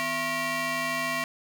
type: ring-modulated tone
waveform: 20% pulse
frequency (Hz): 415.3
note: G#4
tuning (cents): 0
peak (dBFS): -19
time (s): 0-1.24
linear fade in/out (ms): 0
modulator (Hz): 1500
effects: none